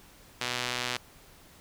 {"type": "tone with band-pass filter", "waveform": "sawtooth", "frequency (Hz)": 123.47, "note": "B2", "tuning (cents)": 0, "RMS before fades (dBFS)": -33, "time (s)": [0.41, 0.97], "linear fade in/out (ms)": 0, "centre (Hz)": 3500, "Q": 0.85, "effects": ["pink hiss -55 dBFS RMS until 1.6 s"]}